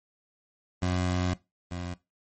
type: tone pair in turn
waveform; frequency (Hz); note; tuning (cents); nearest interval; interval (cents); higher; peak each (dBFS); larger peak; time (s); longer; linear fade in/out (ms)
20% pulse; 90.3 / 88.49; F#2 / F2; -42 / +23; unison; 35; first; -20 / -28; first; 0.82-1.34 / 1.71-1.94; first; 5
effects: noise-tail reverb RT60 0.2 s tail -18 dB re dry + MP3 32 kbps